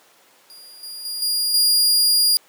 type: tone with level steps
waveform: sawtooth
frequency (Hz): 4835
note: D8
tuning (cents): +50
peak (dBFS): -38 / -29 / -23 / -16 / -11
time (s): 0.5-2.37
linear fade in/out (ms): 0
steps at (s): 0.83 / 1.05 / 1.22 / 1.54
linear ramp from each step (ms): 2
effects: pink hiss -53 dBFS RMS until 2.48 s + high-pass 400 Hz 12 dB/octave